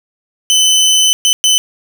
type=tone bursts at uneven times; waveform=25% pulse; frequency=3029 Hz; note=F#7; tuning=40 cents sharp; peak=-4 dBFS; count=3; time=0.5-1.13 / 1.25-1.33 / 1.44-1.58 s; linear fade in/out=0 ms; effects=none